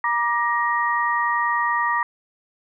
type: tone cluster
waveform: sine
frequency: 951 / 1182 / 1881 Hz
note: A#5 / D6 / A#6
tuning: +34 / +11 / +15 cents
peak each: -23 dBFS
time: 0.04-2.03 s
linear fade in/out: 2 ms
effects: none